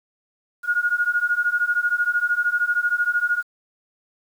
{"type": "beating tone pair", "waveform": "sine", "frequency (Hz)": [1429, 1442], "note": ["F6", "F#6"], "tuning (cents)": [39, -45], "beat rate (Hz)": 13, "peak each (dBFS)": [-22, -21], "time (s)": [0.63, 3.43], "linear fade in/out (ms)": 50, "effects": ["8-bit"]}